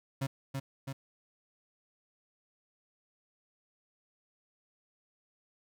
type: tone with echo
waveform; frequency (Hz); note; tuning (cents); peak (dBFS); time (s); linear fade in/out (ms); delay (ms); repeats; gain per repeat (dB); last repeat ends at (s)
35% pulse; 135.8; C#3; -35; -29; 0.21-0.27; 10; 330; 2; -3; 0.93
effects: none